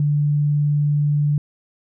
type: tone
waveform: sine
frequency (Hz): 146.83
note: D3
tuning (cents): 0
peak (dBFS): -15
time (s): 0-1.38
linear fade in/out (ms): 2
effects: none